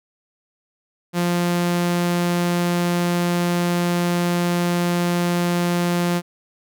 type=tone; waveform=sawtooth; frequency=174.6 Hz; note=F3; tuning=in tune; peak=-14 dBFS; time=1.13-6.22 s; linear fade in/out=50 ms; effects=none